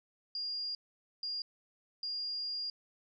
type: tone bursts at uneven times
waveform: sine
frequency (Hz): 4823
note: D8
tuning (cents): +45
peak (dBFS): -35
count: 3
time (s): 0.35-0.75 / 1.23-1.42 / 2.03-2.7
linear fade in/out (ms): 2
effects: none